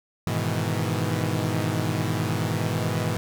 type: chord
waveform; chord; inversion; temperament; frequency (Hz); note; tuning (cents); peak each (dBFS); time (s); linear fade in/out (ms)
sawtooth; E major seventh; first; equal; 103.83 / 123.47 / 155.56 / 164.81; G#2 / B2 / D#3 / E3; 0 / 0 / 0 / 0; -24 / -25 / -26 / -26; 0.27-3.17; 0
effects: none